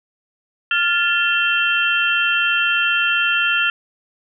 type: tone cluster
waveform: sine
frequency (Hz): 1396 / 1741 / 2704 / 3144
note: F6 / A6 / E7 / G7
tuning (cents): -1 / -19 / +43 / +4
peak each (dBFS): -19 / -23 / -19 / -23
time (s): 0.71-3.7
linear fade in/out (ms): 2
effects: none